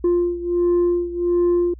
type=beating tone pair; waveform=sine; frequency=349.2 / 350.6 Hz; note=F4 / F4; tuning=0 / +7 cents; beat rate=1.4 Hz; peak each=-16 / -19 dBFS; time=0.04-1.74 s; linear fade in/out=5 ms; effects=tanh soft clip ceiling -13 dBFS + added 60 Hz sine -37 dBFS peak until 1.79 s